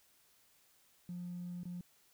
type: tone with dropouts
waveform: triangle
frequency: 176.7 Hz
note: F3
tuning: 21 cents sharp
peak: -37 dBFS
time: 1.09-1.81 s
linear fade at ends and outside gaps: 2 ms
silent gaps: 1.634-1.654 s
effects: tanh soft clip ceiling -38 dBFS + white hiss -69 dBFS RMS until 2.13 s